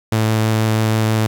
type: tone with vibrato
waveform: sawtooth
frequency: 110 Hz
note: A2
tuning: in tune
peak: -10 dBFS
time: 0.12-1.27 s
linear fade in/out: 5 ms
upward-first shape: sine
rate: 6.2 Hz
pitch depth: 8 cents each way
effects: 7-bit